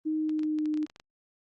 sine tone with pitch glide, 311.3 to 305.2 Hz, D#4 to D#4, +1 to -33 cents, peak -26 dBFS, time 0.05-0.86 s, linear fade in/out 20 ms, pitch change -34 cents, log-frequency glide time 0.17-0.68 s
clicks, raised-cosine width 0.2 ms, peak -30 dBFS, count 12, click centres 0.294 / 0.393 / 0.433 / 0.587 / 0.657 / 0.741 / 0.774 / 0.829 / 0.865 / 0.899 / 0.961 / 0.999 s
effects Opus 32 kbps

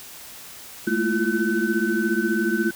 sine tone cluster, 211.8 / 228.5 / 333.6 / 348 / 1515 Hz, G#3 / A#3 / E4 / F4 / F#6, +34 / -34 / +21 / -6 / +40 cents, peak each -26 dBFS, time 0.87-2.71 s, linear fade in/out 5 ms, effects white hiss -41 dBFS RMS until 2.75 s

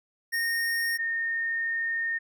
square / sine tone pair in turn, 1846 / 1833.2 Hz, A#6 / A#6, -17 / -29 cents, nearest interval unison, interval 12 cents, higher first, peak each -26 dBFS, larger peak neither, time 0.32-0.98 / 0.98-2.19 s, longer second, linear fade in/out 20 ms, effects none

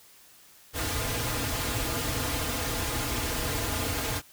pink noise with comb filter, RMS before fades -30 dBFS, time 0.73-4.22 s, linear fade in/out 50 ms, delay 5.3 ms, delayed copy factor -0.95, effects white hiss -55 dBFS RMS until 4.32 s

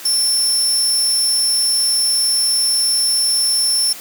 25% pulse tone, 5380 Hz, E8, 34 cents sharp, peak -9 dBFS, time 0.05-3.93 s, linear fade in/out 5 ms, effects white hiss -34 dBFS RMS until 4 s + high-pass 200 Hz 12 dB/octave

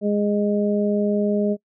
harmonic tone, 206.3 Hz, G#3, 11 cents flat, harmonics 1 / 2 / 3, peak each -20 / -23 / -25 dBFS, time 0.01-1.57 s, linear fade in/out 50 ms, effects noise-tail reverb RT60 0.1 s tail -25 dB re dry

